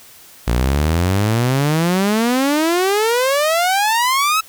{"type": "exponential sweep", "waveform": "sawtooth", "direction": "up", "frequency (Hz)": [56.6, 1318.5], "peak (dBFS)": -10, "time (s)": [0.47, 4.41], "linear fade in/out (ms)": 10, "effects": ["white hiss -43 dBFS RMS until 4.48 s"]}